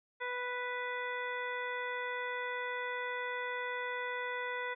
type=harmonic tone; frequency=493.9 Hz; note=B4; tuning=in tune; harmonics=1 / 2 / 3 / 4 / 5 / 7; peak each=-41 / -41 / -42 / -40 / -50 / -52 dBFS; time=0.2-4.75 s; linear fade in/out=20 ms; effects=none